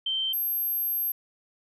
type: tone pair in turn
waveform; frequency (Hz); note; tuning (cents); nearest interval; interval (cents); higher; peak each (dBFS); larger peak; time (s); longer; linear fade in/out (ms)
sine; 3120 / 12480; G7 / G9; -9 / -9; 2 octaves; 2400; second; -25; neither; 0.06-0.33 / 0.33-1.12; second; 5
effects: none